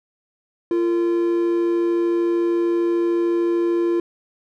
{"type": "tone pair together", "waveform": "triangle", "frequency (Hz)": [343.7, 457], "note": ["F4", "A#4"], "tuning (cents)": [-28, -34], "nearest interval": "perfect fourth", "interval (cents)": 494, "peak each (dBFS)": [-15, -27], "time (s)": [0.71, 4], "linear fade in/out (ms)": 2, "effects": []}